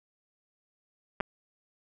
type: clicks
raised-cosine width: 0.5 ms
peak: -17 / -14 dBFS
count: 2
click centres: 1.203 / 1.208 s
effects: none